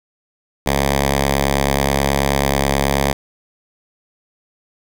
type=tone with notch filter; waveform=5% pulse; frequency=69.3 Hz; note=C#2; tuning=in tune; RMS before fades=-17 dBFS; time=0.66-3.13 s; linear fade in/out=5 ms; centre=330 Hz; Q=1.7; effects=none